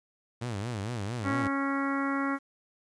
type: tone with vibrato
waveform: sawtooth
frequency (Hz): 110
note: A2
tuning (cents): 0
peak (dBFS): -28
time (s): 0.41-1.48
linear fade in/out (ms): 10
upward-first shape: sine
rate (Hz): 4.4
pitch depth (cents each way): 210
type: harmonic tone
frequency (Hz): 275.9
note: C#4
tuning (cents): -8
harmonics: 1 / 2 / 3 / 4 / 5 / 6 / 7 / 8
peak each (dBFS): -29 / -39 / -40 / -35 / -35 / -42 / -39 / -44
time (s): 1.23-2.39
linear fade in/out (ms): 50
effects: resampled to 22050 Hz + 10-bit